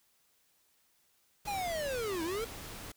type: noise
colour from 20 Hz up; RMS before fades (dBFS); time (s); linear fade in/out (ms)
pink; -45; 1.45-2.92; 5
type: linear two-way sweep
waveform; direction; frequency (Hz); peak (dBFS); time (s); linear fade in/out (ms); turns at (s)
square; down then up; 837 to 313.5 to 471.1; -34; 1.47-2.45; 10; 2.23
effects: white hiss -71 dBFS RMS until 2.96 s